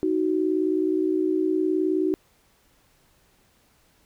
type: tone pair together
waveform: sine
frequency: 313.2 / 372.5 Hz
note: D#4 / F#4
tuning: +11 / +12 cents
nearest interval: minor third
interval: 301 cents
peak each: -23 dBFS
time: 0.03-2.14 s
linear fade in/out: 0 ms
effects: pink hiss -62 dBFS RMS until 4.05 s